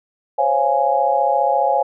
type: chord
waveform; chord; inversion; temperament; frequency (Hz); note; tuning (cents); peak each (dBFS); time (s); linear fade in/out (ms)
sine; Db major seventh; third; just; 519.7 / 554.4 / 693 / 831.5; C5 / Db5 / F5 / Ab5; -12 / 0 / -14 / +2; -23 / -20 / -20 / -17; 0.38-1.83; 10
effects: none

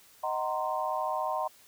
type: chord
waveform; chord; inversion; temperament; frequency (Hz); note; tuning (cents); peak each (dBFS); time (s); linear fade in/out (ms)
sine; C half-diminished seventh; first; equal with one note detuned; 622.3 / 752.9 / 932.3 / 1046.5; Eb5 / Gb5 / Bb5 / C6; 0 / +30 / 0 / 0; -34; 0.23-1.48; 10
effects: white hiss -58 dBFS RMS until 1.67 s

